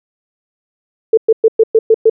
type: tone bursts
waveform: sine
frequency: 445 Hz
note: A4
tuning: 20 cents sharp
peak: -4 dBFS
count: 7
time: 1.13-2.098 s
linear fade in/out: 5 ms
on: 44 ms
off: 110 ms
effects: none